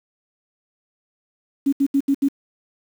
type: tone bursts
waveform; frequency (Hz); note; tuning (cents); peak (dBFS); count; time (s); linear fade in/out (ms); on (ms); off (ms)
sine; 277.2; C#4; 0; -14; 5; 1.66-2.286; 10; 66; 74
effects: 7-bit

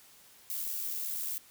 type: noise with amplitude modulation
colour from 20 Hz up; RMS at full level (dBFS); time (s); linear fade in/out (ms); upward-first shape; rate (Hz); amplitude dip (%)
violet; -34; 0.5-1.38; 0; sine; 80.6; 40
effects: white hiss -58 dBFS RMS until 1.5 s

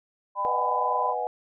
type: harmonic tone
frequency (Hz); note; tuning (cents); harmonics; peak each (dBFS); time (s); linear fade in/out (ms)
200.2; G3; +37; 3 / 4 / 5; -35 / -34 / -25; 0.35-1.15; 50
type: chord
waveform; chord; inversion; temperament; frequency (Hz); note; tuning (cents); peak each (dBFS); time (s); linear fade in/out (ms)
sine; G# minor seventh; first; equal; 493.9 / 622.3 / 740 / 830.6; B4 / D#5 / F#5 / G#5; 0 / 0 / 0 / 0; -32 / -35 / -30 / -31; 0.45-1.27; 0
effects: none

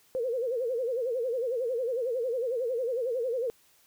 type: tone with vibrato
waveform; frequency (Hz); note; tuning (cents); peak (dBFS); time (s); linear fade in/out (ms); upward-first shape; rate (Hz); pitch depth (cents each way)
sine; 489.4; B4; -16; -27; 0.15-3.5; 0; sine; 11; 140
effects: white hiss -63 dBFS RMS until 3.86 s

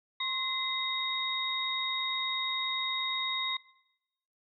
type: tone cluster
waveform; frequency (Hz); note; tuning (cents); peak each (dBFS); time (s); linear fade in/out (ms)
sine; 1059 / 2057 / 3749; C6 / C7 / A#7; +21 / -30 / +9; -37 / -36 / -32; 0.2-3.57; 5
effects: noise-tail reverb RT60 0.9 s tail -20 dB re dry

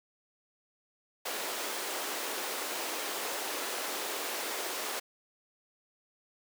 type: high-pass noise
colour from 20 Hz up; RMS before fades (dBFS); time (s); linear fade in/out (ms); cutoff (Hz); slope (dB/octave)
pink; -36; 1.25-5; 10; 350; 24
effects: none

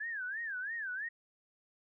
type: tone with vibrato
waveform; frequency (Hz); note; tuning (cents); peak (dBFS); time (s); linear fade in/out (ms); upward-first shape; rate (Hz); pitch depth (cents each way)
sine; 1661.2; G#6; 0; -36; 0-1.09; 10; sine; 3; 210
effects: none

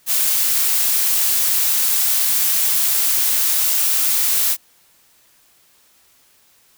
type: noise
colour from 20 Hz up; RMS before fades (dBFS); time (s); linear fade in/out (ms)
blue; -17; 0.06-4.57; 50
effects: white hiss -55 dBFS RMS until 6.77 s

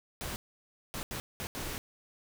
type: noise bursts at uneven times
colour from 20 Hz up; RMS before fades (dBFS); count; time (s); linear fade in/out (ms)
pink; -38; 5; 0.21-0.36 / 0.94-1.03 / 1.11-1.2 / 1.4-1.47 / 1.55-1.78; 0
effects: none

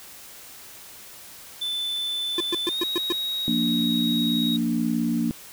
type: tone with pitch glide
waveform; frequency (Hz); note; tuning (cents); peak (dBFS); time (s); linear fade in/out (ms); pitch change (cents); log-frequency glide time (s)
triangle; 3518 to 3792; A7 to A#7; -1 to +29; -24; 1.61-4.57; 10; +130; 2.65-2.8
type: tone bursts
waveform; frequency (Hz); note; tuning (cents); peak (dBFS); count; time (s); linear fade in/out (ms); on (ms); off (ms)
square; 347.7; F4; -8; -23; 6; 2.38-3.124; 2; 24; 120
type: chord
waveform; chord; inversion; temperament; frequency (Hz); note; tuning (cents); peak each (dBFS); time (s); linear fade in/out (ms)
sine; Bb major; second; equal; 174.61 / 233.1 / 293.7; F3 / Bb3 / D4; 0 / 0 / 0; -29 / -23 / -27; 3.48-5.31; 0
effects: white hiss -44 dBFS RMS until 5.52 s

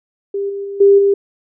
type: tone with level steps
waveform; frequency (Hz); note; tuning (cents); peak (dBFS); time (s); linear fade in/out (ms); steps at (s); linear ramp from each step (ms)
sine; 398.6; G4; +29; -17 / -21 / -23 / -5 / -9; 0.34-1.14; 5; 0.49 / 0.64 / 0.8 / 0.98; 10
effects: none

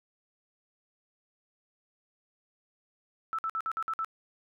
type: tone bursts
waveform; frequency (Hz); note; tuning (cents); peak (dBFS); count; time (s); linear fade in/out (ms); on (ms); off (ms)
sine; 1318.5; E6; 0; -29; 7; 3.33-4.046; 0; 56; 54
effects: none

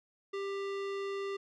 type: tone with low-pass filter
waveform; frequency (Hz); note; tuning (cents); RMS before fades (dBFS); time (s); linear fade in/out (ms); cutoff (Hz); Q
square; 395.3; G4; +15; -37; 0.33-1.37; 10; 3800; 0.82
effects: none

